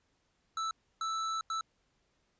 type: tone bursts at uneven times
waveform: square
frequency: 1318.5 Hz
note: E6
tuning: in tune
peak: -33 dBFS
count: 3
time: 0.57-0.71 / 1.01-1.41 / 1.5-1.61 s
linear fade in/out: 2 ms
effects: pink hiss -75 dBFS RMS until 2.39 s + resampled to 16000 Hz